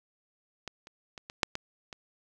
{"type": "clicks", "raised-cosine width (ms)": 0.2, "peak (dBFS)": [-20, -30, -25, -24, -6, -16, -24], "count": 7, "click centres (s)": [0.677, 0.871, 1.178, 1.299, 1.432, 1.554, 1.928], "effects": []}